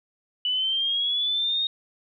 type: linear sweep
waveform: sine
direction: up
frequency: 2960 to 3729 Hz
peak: -22 dBFS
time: 0.45-1.67 s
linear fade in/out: 2 ms
effects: none